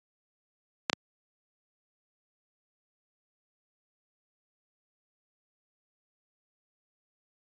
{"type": "clicks", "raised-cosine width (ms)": 0.2, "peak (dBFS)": -6, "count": 2, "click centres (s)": [0.898, 0.931], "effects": ["high-pass 150 Hz 12 dB/octave", "resampled to 16000 Hz"]}